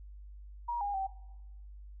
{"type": "tone with pitch steps", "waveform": "sine", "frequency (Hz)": [951, 812, 772], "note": ["A#5", "G#5", "G5"], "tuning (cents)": [34, -39, -27], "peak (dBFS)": -31, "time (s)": [0.68, 1.07], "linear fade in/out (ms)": 10, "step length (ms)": 130, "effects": ["noise-tail reverb RT60 1.0 s tail -20 dB re dry", "added 50 Hz sine -46 dBFS peak until 2 s"]}